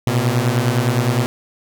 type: beating tone pair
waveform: sawtooth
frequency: 116.8 / 126.6 Hz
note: A#2 / B2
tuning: +4 / +43 cents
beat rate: 9.8 Hz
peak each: -14 dBFS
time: 0.07-1.26 s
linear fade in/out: 0 ms
effects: none